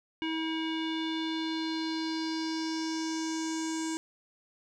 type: tone with low-pass filter sweep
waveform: square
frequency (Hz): 321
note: E4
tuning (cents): -46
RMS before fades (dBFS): -33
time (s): 0.22-3.97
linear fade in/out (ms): 0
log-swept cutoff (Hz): 2800 to 7500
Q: 4.3
effects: none